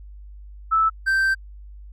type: tone pair in turn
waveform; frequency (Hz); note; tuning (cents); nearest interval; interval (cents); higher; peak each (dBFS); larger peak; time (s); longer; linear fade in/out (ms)
sine / triangle; 1313 / 1561.4; E6 / G6; -7 / -7; minor third; 300; second; -15; neither; 0.71-0.9 / 1.06-1.35; second; 20
effects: added 50 Hz sine -38 dBFS peak until 1.92 s